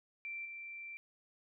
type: tone with level steps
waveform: sine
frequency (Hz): 2349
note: D7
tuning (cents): 0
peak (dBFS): -40 / -44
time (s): 0.25-0.97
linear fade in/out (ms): 0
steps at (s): 0.45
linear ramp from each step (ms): 5
effects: none